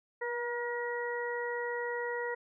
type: harmonic tone with a mistuned harmonic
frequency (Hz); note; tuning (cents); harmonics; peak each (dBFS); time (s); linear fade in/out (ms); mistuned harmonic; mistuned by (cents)
476.8; A#4; +39; 1 / 2 / 3 / 4; -35 / -40 / -44 / -38; 0.21-2.35; 10; 1; +16
effects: none